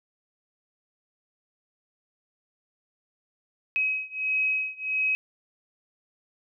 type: beating tone pair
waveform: sine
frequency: 2543 / 2544.5 Hz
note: D#7 / D#7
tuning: +37 / +38 cents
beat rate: 1.5 Hz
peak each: -27 / -28 dBFS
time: 3.76-5.15 s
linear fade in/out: 0 ms
effects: none